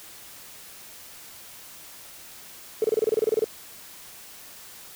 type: tone bursts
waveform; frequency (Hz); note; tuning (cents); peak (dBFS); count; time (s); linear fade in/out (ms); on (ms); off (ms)
triangle; 438.9; A4; -4; -14; 13; 2.82-3.443; 2; 23; 27
effects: tanh soft clip ceiling -16 dBFS + white hiss -45 dBFS RMS until 4.95 s